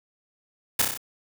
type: noise with echo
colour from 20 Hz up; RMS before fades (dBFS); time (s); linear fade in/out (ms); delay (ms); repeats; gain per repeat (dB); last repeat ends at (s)
white; -20; 0.79-0.82; 5; 31; 5; -3; 0.975
effects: none